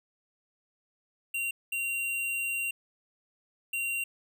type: tone bursts at uneven times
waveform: square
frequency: 2760 Hz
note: F7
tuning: 21 cents flat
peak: -30 dBFS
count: 3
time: 1.34-1.51 / 1.72-2.71 / 3.73-4.04 s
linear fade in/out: 5 ms
effects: none